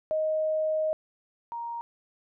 sine tone pair in turn, 625 / 936.4 Hz, D#5 / A#5, +8 / +8 cents, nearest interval perfect fifth, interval 700 cents, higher second, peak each -24 / -32 dBFS, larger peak first, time 0.11-0.93 / 1.52-1.81 s, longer first, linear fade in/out 0 ms, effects none

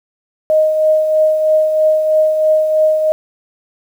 sine tone with tremolo, 622.3 Hz, D#5, in tune, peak -7 dBFS, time 0.5-3.12 s, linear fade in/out 0 ms, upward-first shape triangle, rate 3.1 Hz, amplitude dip 50%, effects 7-bit

